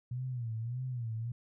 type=tone with vibrato; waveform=sine; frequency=119.9 Hz; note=A#2; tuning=49 cents sharp; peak=-34 dBFS; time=0.11-1.32 s; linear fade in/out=5 ms; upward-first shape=sine; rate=1.7 Hz; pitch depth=130 cents each way; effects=none